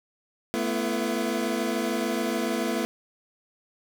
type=chord; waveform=25% pulse; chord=A suspended second; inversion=none; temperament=equal with one note detuned; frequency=220 / 246.9 / 336 Hz; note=A3 / B3 / E4; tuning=0 / 0 / +33 cents; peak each=-26 / -26 / -26 dBFS; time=0.54-2.85 s; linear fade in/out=0 ms; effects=none